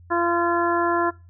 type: harmonic tone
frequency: 343.2 Hz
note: F4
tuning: 30 cents flat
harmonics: 1 / 2 / 3 / 4 / 5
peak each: -23 / -26 / -24 / -27 / -28 dBFS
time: 0.1-1.11 s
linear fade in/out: 20 ms
effects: noise-tail reverb RT60 0.3 s tail -21 dB re dry + added 87 Hz sine -45 dBFS peak until 1.29 s